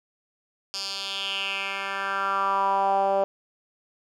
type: tone with band-pass filter sweep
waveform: 10% pulse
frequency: 196 Hz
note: G3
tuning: in tune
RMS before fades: -26 dBFS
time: 0.74-3.24 s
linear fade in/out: 0 ms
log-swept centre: 5000 to 610 Hz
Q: 3.9
effects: none